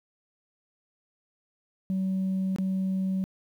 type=tone with dropouts; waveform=sine; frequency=189.5 Hz; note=F#3; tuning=42 cents sharp; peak=-23 dBFS; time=1.9-3.24 s; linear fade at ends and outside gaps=0 ms; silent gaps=2.561-2.585 s; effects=tanh soft clip ceiling -23 dBFS + 10-bit